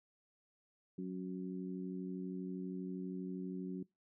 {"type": "harmonic tone", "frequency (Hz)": 92.5, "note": "F#2", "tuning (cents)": 0, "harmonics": [2, 3, 4], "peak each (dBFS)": [-41, -45, -47], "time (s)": [0.98, 3.83], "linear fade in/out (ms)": 5, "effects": ["noise-tail reverb RT60 0.2 s tail -23 dB re dry"]}